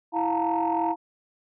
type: tone cluster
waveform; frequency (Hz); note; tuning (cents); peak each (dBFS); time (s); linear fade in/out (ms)
sine; 329.9 / 705 / 895 / 938; E4 / F5 / A5 / A#5; +1 / +16 / +29 / +11; -27; 0.12-0.96; 50
effects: tanh soft clip ceiling -15 dBFS